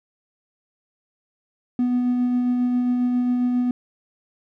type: tone with tremolo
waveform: triangle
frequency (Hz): 246.9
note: B3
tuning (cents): 0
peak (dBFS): -14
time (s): 1.79-3.71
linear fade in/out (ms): 2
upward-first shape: sine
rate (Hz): 7.4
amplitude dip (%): 30
effects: tanh soft clip ceiling -12 dBFS